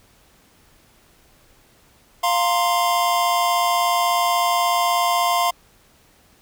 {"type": "chord", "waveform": "square", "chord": "F suspended fourth", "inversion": "none", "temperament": "just", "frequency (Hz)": [698.5, 931.3, 1047.7], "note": ["F5", "Bb5", "C6"], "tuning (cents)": [0, -2, 2], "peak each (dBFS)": [-21, -26, -21], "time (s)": [2.23, 5.51], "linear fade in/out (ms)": 10, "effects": ["pink hiss -55 dBFS RMS until 6.41 s"]}